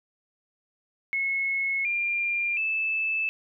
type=tone with pitch steps; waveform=sine; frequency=2183 / 2394 / 2626 Hz; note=C#7 / D7 / E7; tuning=-27 / +33 / -7 cents; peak=-24 dBFS; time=1.13-3.29 s; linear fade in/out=0 ms; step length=720 ms; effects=none